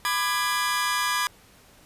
sawtooth chord, G# diminished, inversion first, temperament just, 996.7 / 1196.1 / 1661.2 Hz, B5 / D6 / G#6, +16 / +31 / 0 cents, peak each -24 dBFS, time 0.05-1.27 s, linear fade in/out 0 ms, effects pink hiss -54 dBFS RMS until 1.85 s + resampled to 32000 Hz

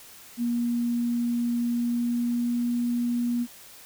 sine tone with pitch glide, 238.1 to 240 Hz, A#3 to B3, +37 to -49 cents, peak -23 dBFS, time 0.37-3.47 s, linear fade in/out 50 ms, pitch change +14 cents, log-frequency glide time 1.67-2.7 s, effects white hiss -48 dBFS RMS until 3.85 s

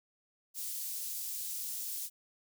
white high-pass noise, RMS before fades -39 dBFS, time 0.54-2.1 s, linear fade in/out 50 ms, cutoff 5800 Hz, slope 12 dB/octave, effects none

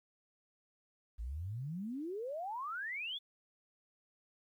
sine exponential sweep, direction up, 52.2 to 3545 Hz, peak -38 dBFS, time 1.18-3.19 s, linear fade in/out 20 ms, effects 12-bit

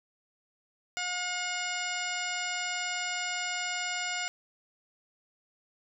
harmonic tone, 719 Hz, F#5, 50 cents flat, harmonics 1 / 2 / 3 / 4 / 5 / 6 / 7 / 8 / 10, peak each -39 / -37 / -36 / -39 / -45 / -46 / -42 / -45 / -40 dBFS, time 0.97-4.28 s, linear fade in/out 0 ms, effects none

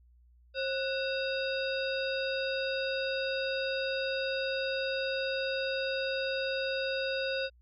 harmonic tone with a mistuned harmonic, 535 Hz, C5, 38 cents sharp, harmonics 1 / 3 / 5 / 7 / 9, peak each -32 / -37 / -39 / -40 / -42 dBFS, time 0.54-7.5 s, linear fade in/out 50 ms, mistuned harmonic 3, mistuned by -140 cents, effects added 60 Hz sine -58 dBFS peak until 7.61 s

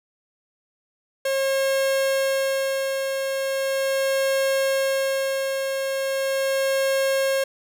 45% pulse tone with tremolo, 540 Hz, C#5, 45 cents flat, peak -19 dBFS, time 1.25-7.44 s, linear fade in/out 5 ms, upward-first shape sine, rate 0.39 Hz, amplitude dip 40%, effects none

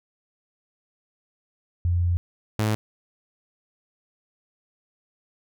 sine / sawtooth tone pair in turn, 87.31 / 107.71 Hz, F2 / A2, 0 / -36 cents, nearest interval major third, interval 364 cents, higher second, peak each -19 / -17 dBFS, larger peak second, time 1.85-2.17 / 2.59-2.75 s, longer first, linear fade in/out 0 ms, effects none

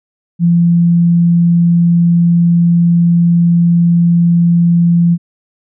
sine tone, 171.1 Hz, F3, 35 cents flat, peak -6 dBFS, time 0.39-5.18 s, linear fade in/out 50 ms, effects none

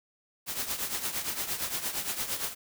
white noise with tremolo, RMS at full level -30 dBFS, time 0.46-2.55 s, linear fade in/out 50 ms, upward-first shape triangle, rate 8.7 Hz, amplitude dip 75%, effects none

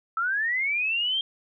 sine linear sweep, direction up, 1300 to 3214 Hz, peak -23 dBFS, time 0.17-1.21 s, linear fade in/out 2 ms, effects none

